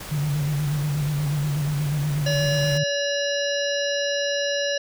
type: noise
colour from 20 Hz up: pink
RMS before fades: -36 dBFS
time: 0-2.78 s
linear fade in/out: 5 ms
type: tone with vibrato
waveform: sine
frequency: 146.83 Hz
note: D3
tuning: in tune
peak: -21 dBFS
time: 0.11-2.84 s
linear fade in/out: 10 ms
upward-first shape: square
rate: 8.3 Hz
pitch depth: 51 cents each way
type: harmonic tone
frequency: 570 Hz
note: C#5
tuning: 48 cents sharp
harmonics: 1 / 3 / 5 / 7 / 9 / 10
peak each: -24 / -29 / -31 / -32 / -34 / -34 dBFS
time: 2.26-4.78 s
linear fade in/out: 5 ms
effects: none